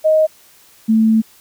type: tone pair in turn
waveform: sine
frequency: 626 / 221.3 Hz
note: D#5 / A3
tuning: +10 / +10 cents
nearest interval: octave + tritone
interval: 1800 cents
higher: first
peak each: -9 / -9 dBFS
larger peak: neither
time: 0.04-0.27 / 0.88-1.22 s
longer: second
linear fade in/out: 20 ms
effects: white hiss -48 dBFS RMS until 1.4 s